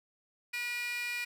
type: tone with high-pass filter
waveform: 15% pulse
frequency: 483.5 Hz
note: B4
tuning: 37 cents flat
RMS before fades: -36 dBFS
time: 0.53-1.25 s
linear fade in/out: 10 ms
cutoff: 2400 Hz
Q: 5
effects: none